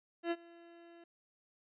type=tone with ADSR envelope; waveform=30% pulse; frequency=339.7 Hz; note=F4; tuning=48 cents flat; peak=-28 dBFS; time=0.23-1.04 s; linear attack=81 ms; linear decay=45 ms; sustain=-24 dB; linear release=4 ms; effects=resampled to 8000 Hz